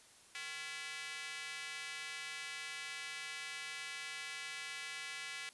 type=tone with high-pass filter; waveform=square; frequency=153.9 Hz; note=D#3; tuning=19 cents flat; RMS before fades=-45 dBFS; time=0.35-5.49 s; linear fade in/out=0 ms; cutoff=2100 Hz; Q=1.9; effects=white hiss -62 dBFS RMS until 5.53 s + resampled to 24000 Hz